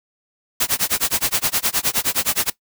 white noise with tremolo, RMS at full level -17 dBFS, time 0.6-2.5 s, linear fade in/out 5 ms, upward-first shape sine, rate 9.6 Hz, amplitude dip 100%, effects noise-tail reverb RT60 0.1 s tail -18 dB re dry

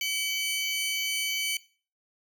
sawtooth tone pair together, 2277 / 3037 Hz, C#7 / F#7, +46 / +44 cents, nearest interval perfect fourth, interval 498 cents, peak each -27 / -28 dBFS, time 0.01-1.57 s, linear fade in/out 2 ms, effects noise-tail reverb RT60 0.4 s tail -19 dB re dry

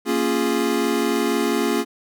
square chord, Bb minor seventh, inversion none, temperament equal, 233.1 / 277.2 / 349.2 / 415.3 Hz, Bb3 / Db4 / F4 / Ab4, 0 / 0 / 0 / 0 cents, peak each -25 dBFS, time 0.05-1.85 s, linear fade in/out 50 ms, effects none

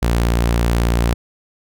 sawtooth tone, 58.27 Hz, A#1, in tune, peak -10 dBFS, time 0.02-1.14 s, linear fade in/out 10 ms, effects none

